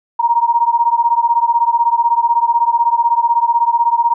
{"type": "beating tone pair", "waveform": "sine", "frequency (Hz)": [932.3, 948.3], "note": ["A#5", "A#5"], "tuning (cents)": [0, 29], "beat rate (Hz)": 16, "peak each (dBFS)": [-13, -14], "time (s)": [0.19, 4.14], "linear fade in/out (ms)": 10, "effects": []}